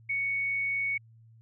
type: tone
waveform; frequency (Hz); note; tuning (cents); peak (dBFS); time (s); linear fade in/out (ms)
sine; 2224; C#7; +5; -27; 0.09-0.98; 10
effects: added 113 Hz sine -53 dBFS peak until 1.41 s